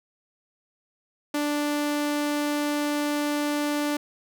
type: tone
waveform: sawtooth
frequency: 293.7 Hz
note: D4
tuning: in tune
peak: -20 dBFS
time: 1.34-3.97 s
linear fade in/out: 5 ms
effects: none